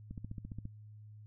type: click train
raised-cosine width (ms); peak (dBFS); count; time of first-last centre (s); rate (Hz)
5; -30; 9; 0.11-0.654; 14.7
effects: noise-tail reverb RT60 0.1 s tail -22 dB re dry + added 106 Hz sine -50 dBFS peak until 1.26 s